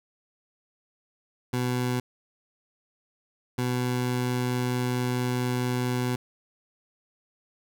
20% pulse tone pair in turn, 124.5 / 124.5 Hz, B2 / B2, +14 / +14 cents, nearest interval unison, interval 0 cents, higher neither, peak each -20 dBFS, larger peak neither, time 1.53-2 / 3.58-6.16 s, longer second, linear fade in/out 5 ms, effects none

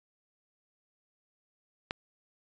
click, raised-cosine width 0.3 ms, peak -16 dBFS, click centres 1.909 s, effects resampled to 16000 Hz

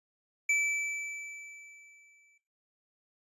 square tone with exponential decay, 2315 Hz, D7, 25 cents flat, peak -24 dBFS, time 0.49-2.38 s, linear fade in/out 5 ms, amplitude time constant 410 ms, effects noise-tail reverb RT60 0.4 s tail -20 dB re dry + resampled to 24000 Hz

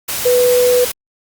sine tone in noise, 493.9 Hz, B4, in tune, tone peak -9 dBFS, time 0.25-0.85 s, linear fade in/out 10 ms, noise white, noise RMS -21 dBFS, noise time 0.08-0.92 s, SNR +9 dB, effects Opus 48 kbps

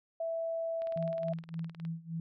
sine tone, 659.3 Hz, E5, in tune, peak -32 dBFS, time 0.2-1.33 s, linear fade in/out 5 ms
click train, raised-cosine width 0.3 ms, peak -35 dBFS, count 21, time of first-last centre 0.82-1.851 s, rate 19.4 Hz
sine tone with tremolo, 164.81 Hz, E3, in tune, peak -33 dBFS, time 0.96-2.2 s, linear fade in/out 2 ms, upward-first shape sine, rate 3.5 Hz, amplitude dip 90%
effects none

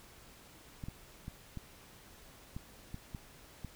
clicks, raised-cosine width 5 ms, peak -29 dBFS, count 8, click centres 0.838 / 0.885 / 1.281 / 1.573 / 2.565 / 2.944 / 3.148 / 3.647 s, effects pink hiss -57 dBFS RMS until 3.75 s

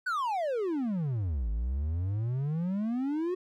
triangle exponential two-way sweep, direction down then up, 1546 to 51.91 to 373.9 Hz, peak -26 dBFS, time 0.06-3.35 s, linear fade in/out 10 ms, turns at 1.5 s, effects none

